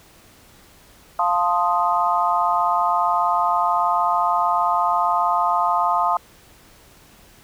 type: chord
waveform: sine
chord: F dominant seventh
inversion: none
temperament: equal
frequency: 698.5 / 880 / 1046.5 / 1244.5 Hz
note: F5 / A5 / C6 / Eb6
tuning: 0 / 0 / 0 / 0 cents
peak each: -22 dBFS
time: 1.19-6.17 s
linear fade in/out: 2 ms
effects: pink hiss -50 dBFS RMS until 7.43 s